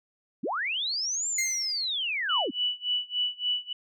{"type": "linear two-way sweep", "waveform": "sine", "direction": "up then down", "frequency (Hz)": [158.9, 7430, 199.5], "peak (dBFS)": -27, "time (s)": [0.43, 2.51], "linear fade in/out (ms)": 10, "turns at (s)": 1.28}
{"type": "tone with exponential decay", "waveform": "40% pulse", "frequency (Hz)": 2093, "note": "C7", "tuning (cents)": 0, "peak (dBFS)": -24, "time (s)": [1.38, 1.89], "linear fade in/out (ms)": 5, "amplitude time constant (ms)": 110}
{"type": "tone with tremolo", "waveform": "sine", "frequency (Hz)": 2960, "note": "F#7", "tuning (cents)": 0, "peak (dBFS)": -23, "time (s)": [2.29, 3.73], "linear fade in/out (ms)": 5, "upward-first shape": "sine", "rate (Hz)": 3.5, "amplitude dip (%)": 95}
{"effects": []}